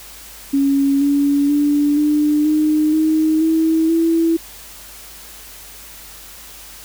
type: tone with pitch steps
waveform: sine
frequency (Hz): 277.2 / 284.2 / 291.3 / 298.6 / 306.2 / 313.9 / 321.7 / 329.8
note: C#4 / C#4 / D4 / D4 / D#4 / D#4 / E4 / E4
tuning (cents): 0 / +43 / -14 / +29 / -28 / +15 / -42 / +1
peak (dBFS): -12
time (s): 0.53-4.37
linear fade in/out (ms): 10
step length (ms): 480
effects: added 50 Hz sine -46 dBFS peak until 6.84 s + white hiss -38 dBFS RMS until 6.84 s